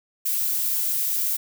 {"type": "noise", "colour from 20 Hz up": "violet", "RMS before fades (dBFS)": -24, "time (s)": [0.25, 1.37], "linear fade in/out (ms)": 10, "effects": []}